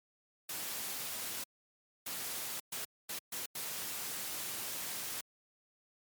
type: noise bursts at uneven times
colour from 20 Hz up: white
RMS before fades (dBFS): -40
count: 6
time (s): 0.49-1.44 / 2.06-2.6 / 2.72-2.85 / 3.09-3.19 / 3.32-3.46 / 3.55-5.21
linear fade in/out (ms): 5
effects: high-pass 100 Hz 12 dB/octave + MP3 96 kbps